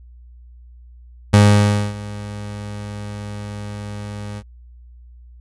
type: tone with ADSR envelope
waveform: 30% pulse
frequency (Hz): 103.3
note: G#2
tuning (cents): -9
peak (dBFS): -4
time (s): 1.33-4.43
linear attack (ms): 11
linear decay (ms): 590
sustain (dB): -21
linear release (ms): 52
effects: added 60 Hz sine -40 dBFS peak until 5.4 s + resampled to 24000 Hz